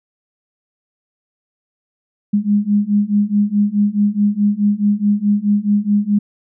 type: beating tone pair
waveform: sine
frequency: 203.3 / 208 Hz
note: G#3 / G#3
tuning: -37 / +3 cents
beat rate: 4.7 Hz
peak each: -16 / -15 dBFS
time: 2.33-6.19 s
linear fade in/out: 10 ms
effects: none